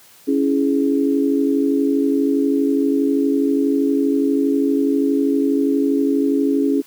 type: chord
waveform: sine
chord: C# minor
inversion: none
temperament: equal with one note detuned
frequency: 277.2 / 329.6 / 418.7 Hz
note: C#4 / E4 / G#4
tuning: 0 / 0 / +14 cents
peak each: -16 / -22 / -21 dBFS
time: 0.27-6.82 s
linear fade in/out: 20 ms
effects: white hiss -48 dBFS RMS until 6.86 s + high-pass 80 Hz 12 dB/octave